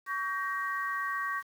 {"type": "chord", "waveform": "sine", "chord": "G diminished", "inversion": "second", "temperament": "just", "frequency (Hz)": [1128.9, 1568, 1881.6], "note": ["Db6", "G6", "Bb6"], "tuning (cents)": [31, 0, 16], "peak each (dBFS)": [-33, -37, -35], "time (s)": [0.06, 1.43], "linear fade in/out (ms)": 50, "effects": ["9-bit"]}